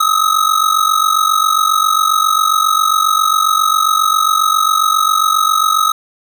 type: ring-modulated tone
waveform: square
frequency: 1272 Hz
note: D#6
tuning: 38 cents sharp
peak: -8 dBFS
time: 0-5.92 s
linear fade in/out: 5 ms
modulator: 23.7 Hz
effects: none